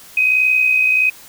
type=tone with amplitude modulation; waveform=sine; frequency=2518 Hz; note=D#7; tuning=20 cents sharp; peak=-9 dBFS; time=0.17-1.1 s; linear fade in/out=5 ms; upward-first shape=sine; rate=61.4 Hz; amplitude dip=50%; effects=white hiss -41 dBFS RMS until 1.28 s